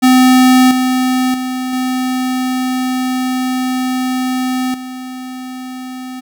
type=tone with level steps; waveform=square; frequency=255.8 Hz; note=C4; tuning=39 cents flat; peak=-6 / -12 / -18 / -15 / -25 dBFS; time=0.02-6.21 s; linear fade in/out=20 ms; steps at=0.71 / 1.34 / 1.73 / 4.74 s; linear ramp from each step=2 ms; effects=none